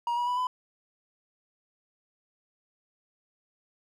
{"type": "tone with pitch steps", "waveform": "triangle", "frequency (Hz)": [949, 967.3, 985.9, 1004.8], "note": ["A#5", "B5", "B5", "B5"], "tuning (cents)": [31, -36, -3, 30], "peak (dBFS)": -24, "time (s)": [0.07, 0.47], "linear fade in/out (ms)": 2, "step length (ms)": 100, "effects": []}